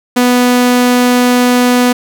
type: tone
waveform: sawtooth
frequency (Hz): 246.9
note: B3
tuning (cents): 0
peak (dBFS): -3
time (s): 0.16-1.93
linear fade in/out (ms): 10
effects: none